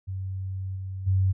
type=tone with level steps; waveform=sine; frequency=95 Hz; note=F#2; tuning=46 cents sharp; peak=-29 / -31 / -19 dBFS; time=0.07-1.33 s; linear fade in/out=20 ms; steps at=0.75 / 1.06 s; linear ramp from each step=20 ms; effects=none